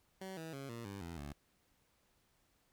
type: tone with pitch steps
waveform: 15% pulse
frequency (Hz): 190 / 161.63 / 137.49 / 116.96 / 99.49 / 84.64 / 72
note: F#3 / E3 / C#3 / A#2 / G2 / E2 / D2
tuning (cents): +46 / -34 / -14 / +6 / +26 / +46 / -34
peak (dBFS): -38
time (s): 0.21-1.33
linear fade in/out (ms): 5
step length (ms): 160
effects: pink hiss -75 dBFS RMS until 2.72 s